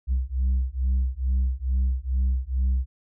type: beating tone pair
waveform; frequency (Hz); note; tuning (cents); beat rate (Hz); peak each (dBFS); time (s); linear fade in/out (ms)
sine; 63.3 / 65.6; B1 / C2; +43 / +5; 2.3; -22; 0.07-2.86; 50
effects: tanh soft clip ceiling -18 dBFS